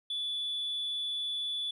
triangle tone, 3454 Hz, A7, 33 cents flat, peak -29 dBFS, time 0.1-1.71 s, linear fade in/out 5 ms, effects tanh soft clip ceiling -28 dBFS + resampled to 32000 Hz

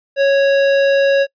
sine tone with hard clipping, 553 Hz, C#5, 4 cents flat, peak -12 dBFS, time 0.16-1.27 s, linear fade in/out 50 ms, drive 15 dB, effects noise-tail reverb RT60 0.1 s tail -26 dB re dry + resampled to 11025 Hz

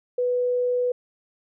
sine tone, 493.9 Hz, B4, in tune, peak -20 dBFS, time 0.18-0.92 s, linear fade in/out 5 ms, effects none

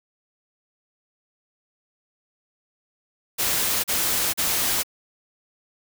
white noise bursts, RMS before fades -23 dBFS, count 3, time 3.38-4.834 s, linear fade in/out 20 ms, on 460 ms, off 37 ms, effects none

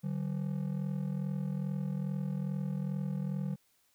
triangle ring-modulated tone, 167.6 Hz, E3, 29 cents sharp, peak -27 dBFS, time 0.03-3.56 s, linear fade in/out 20 ms, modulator 21.2 Hz, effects white hiss -71 dBFS RMS until 3.94 s

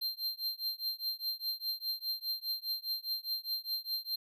square tone with tremolo, 4162 Hz, C8, 10 cents flat, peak -31 dBFS, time 0.01-4.16 s, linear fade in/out 10 ms, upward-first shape triangle, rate 4.9 Hz, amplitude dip 100%, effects none

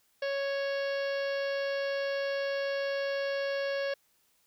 harmonic tone, 554.4 Hz, C#5, in tune, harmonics 1 / 2 / 3 / 4 / 5 / 6 / 7 / 8 / 9 / 10, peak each -30 / -46 / -38 / -47 / -45 / -48 / -55 / -47 / -54 / -52 dBFS, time 0.22-3.94 s, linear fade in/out 5 ms, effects white hiss -70 dBFS RMS until 4.46 s

